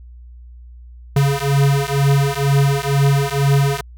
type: beating tone pair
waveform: square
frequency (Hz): 138.59 / 140.69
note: C#3 / C#3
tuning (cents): 0 / +26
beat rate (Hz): 2.1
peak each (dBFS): -17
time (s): 1.16-3.81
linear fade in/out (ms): 5
effects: added 60 Hz sine -36 dBFS peak until 3.97 s